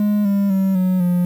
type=tone with pitch steps; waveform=triangle; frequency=207.7 / 199.7 / 192.01 / 184.61 / 177.5 Hz; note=G#3 / G3 / G3 / F#3 / F3; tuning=0 / +32 / -36 / -4 / +28 cents; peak=-12 dBFS; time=0-1.25 s; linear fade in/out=2 ms; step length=250 ms; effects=7-bit